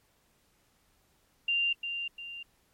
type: tone with echo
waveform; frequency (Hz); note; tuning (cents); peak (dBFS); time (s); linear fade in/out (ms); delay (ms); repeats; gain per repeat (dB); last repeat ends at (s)
sine; 2785; F7; -5; -25; 1.48-1.73; 5; 350; 2; -7; 2.43
effects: pink hiss -69 dBFS RMS until 2.73 s + MP3 64 kbps